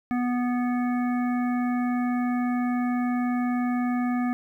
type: harmonic tone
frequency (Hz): 245.9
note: B3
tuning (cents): -7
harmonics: 1 / 3 / 5 / 7 / 9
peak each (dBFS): -23 / -33 / -37 / -40 / -42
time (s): 0.11-4.33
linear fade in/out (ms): 0
effects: 10-bit